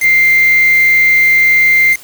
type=tone with quantisation; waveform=sine; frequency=2093 Hz; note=C7; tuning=in tune; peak=-6 dBFS; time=0-1.97 s; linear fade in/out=50 ms; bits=3; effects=white hiss -37 dBFS RMS until 2.03 s